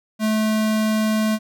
square tone, 216.8 Hz, A3, 25 cents flat, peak -18 dBFS, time 0.19-1.39 s, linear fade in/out 50 ms, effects none

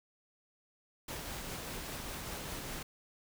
pink noise with tremolo, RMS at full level -41 dBFS, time 1.08-2.83 s, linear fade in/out 5 ms, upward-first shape triangle, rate 5 Hz, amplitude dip 25%, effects none

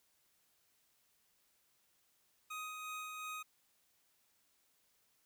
25% pulse tone with tremolo, 1252 Hz, D#6, 10 cents sharp, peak -38 dBFS, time 2.5-3.43 s, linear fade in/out 10 ms, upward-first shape sine, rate 2.8 Hz, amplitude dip 30%, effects white hiss -75 dBFS RMS until 5.25 s

